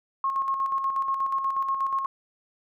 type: tone with tremolo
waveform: sine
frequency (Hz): 1082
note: C#6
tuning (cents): -42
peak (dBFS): -22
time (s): 0.24-2.06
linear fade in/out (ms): 2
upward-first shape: square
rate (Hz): 8.3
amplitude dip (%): 45
effects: none